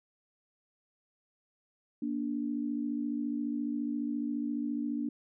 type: tone pair together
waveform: sine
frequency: 236.9 / 291.4 Hz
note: A#3 / D4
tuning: +28 / -13 cents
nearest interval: major third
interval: 359 cents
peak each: -34 / -33 dBFS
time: 2.02-5.09 s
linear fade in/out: 5 ms
effects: none